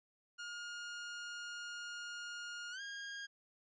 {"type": "tone with pitch glide", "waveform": "sawtooth", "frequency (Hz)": [1423, 1625.2], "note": ["F6", "G#6"], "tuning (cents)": [32, -38], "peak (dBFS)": -40, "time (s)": [0.38, 3.27], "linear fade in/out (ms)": 20, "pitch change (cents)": 230, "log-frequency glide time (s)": [2.71, 2.81], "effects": ["resampled to 16000 Hz"]}